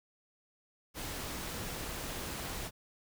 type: noise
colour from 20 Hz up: pink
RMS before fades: -40 dBFS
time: 0.94-2.71 s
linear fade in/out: 50 ms
effects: none